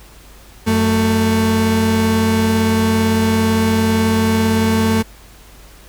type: tone pair together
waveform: 35% pulse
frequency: 92.5 / 222.3 Hz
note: F#2 / A3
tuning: 0 / +18 cents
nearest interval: octave + minor third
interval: 1518 cents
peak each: -17 / -12 dBFS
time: 0.66-5.03 s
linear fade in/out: 20 ms
effects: added 50 Hz sine -42 dBFS peak until 5.88 s + pink hiss -44 dBFS RMS until 5.88 s